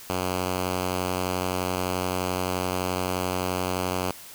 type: tone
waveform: 5% pulse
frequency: 91.6 Hz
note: F#2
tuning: 17 cents flat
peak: -14 dBFS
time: 0.1-4.11 s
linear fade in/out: 0 ms
effects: white hiss -44 dBFS RMS until 4.34 s